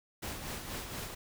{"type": "noise with tremolo", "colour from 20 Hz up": "pink", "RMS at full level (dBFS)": -39, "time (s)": [0.22, 1.15], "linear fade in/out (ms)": 10, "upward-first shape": "sine", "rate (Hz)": 4.2, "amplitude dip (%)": 45, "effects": []}